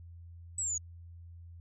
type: linear sweep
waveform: sine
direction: down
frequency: 7970 to 6650 Hz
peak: -31 dBFS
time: 0.58-0.78 s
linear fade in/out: 5 ms
effects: added 85 Hz sine -47 dBFS peak until 1.6 s